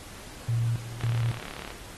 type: tone with tremolo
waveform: sine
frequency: 116.54 Hz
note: A#2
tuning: in tune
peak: -23 dBFS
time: 0.48-1.39 s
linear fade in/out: 10 ms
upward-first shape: square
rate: 1.8 Hz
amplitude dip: 80%
type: click train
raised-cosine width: 0.3 ms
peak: -21 dBFS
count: 26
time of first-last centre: 1.01-1.704 s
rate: 36 Hz
effects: pink hiss -45 dBFS RMS until 1.97 s + AAC 32 kbps